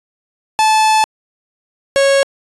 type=tone pair in turn; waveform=45% pulse; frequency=870 / 550.8 Hz; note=A5 / C#5; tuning=-20 / -11 cents; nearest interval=minor sixth; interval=791 cents; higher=first; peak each=-9 dBFS; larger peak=neither; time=0.59-1.04 / 1.96-2.23 s; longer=first; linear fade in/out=0 ms; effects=resampled to 24000 Hz